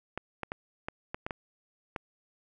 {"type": "clicks", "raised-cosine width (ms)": 0.5, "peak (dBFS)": -19, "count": 8, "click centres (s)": [0.176, 0.433, 0.519, 0.885, 1.145, 1.265, 1.308, 1.962], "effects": []}